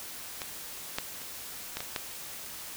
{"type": "clicks", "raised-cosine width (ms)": 0.2, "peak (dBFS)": [-17, -12, -27, -16, -17, -13], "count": 6, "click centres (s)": [0.418, 0.985, 1.217, 1.77, 1.805, 1.962], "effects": ["white hiss -42 dBFS RMS until 2.76 s"]}